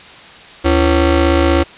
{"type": "ring-modulated tone", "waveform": "25% pulse", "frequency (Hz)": 207.7, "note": "G#3", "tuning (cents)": 0, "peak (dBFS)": -3, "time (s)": [0.64, 1.64], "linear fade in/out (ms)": 20, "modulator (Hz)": 132, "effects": ["white hiss -37 dBFS RMS until 1.77 s", "resampled to 8000 Hz"]}